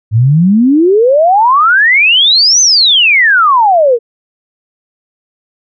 sine exponential two-way sweep, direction up then down, 103.8 to 6272 to 446.1 Hz, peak -4 dBFS, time 0.11-3.99 s, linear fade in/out 50 ms, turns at 2.61 s, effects none

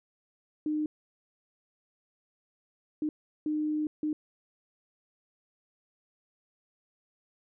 sine tone bursts at uneven times, 304.5 Hz, D#4, 37 cents flat, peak -27 dBFS, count 4, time 0.66-0.86 / 3.02-3.09 / 3.46-3.87 / 4.03-4.13 s, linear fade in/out 2 ms, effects none

